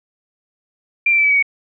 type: tone with pitch steps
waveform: sine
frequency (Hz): 2377 / 2348 / 2320 / 2292 / 2264 / 2237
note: D7 / D7 / D7 / D7 / C#7 / C#7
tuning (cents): +20 / -1 / -22 / -43 / +36 / +15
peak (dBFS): -11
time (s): 1.06-1.426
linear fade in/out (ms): 5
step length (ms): 61
effects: none